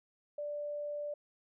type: tone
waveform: sine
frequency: 587.3 Hz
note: D5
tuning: in tune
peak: -36 dBFS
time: 0.38-1.14 s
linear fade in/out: 5 ms
effects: none